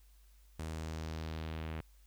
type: tone with low-pass filter sweep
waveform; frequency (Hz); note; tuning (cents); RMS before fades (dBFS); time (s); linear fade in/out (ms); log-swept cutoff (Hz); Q
sawtooth; 79.6; D#2; +40; -41; 0.59-1.81; 5; 10000 to 2500; 1.5
effects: added 50 Hz sine -59 dBFS peak until 2.06 s + white hiss -71 dBFS RMS until 2.06 s